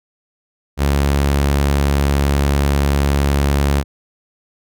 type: tone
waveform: sawtooth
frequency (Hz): 70.5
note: C#2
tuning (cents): +30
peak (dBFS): -9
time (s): 0.77-3.84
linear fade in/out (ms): 50
effects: none